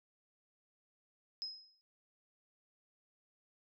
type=tone with exponential decay; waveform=sine; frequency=5110 Hz; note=D#8; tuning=45 cents sharp; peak=-36 dBFS; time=1.42-1.81 s; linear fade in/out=0 ms; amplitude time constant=84 ms; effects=none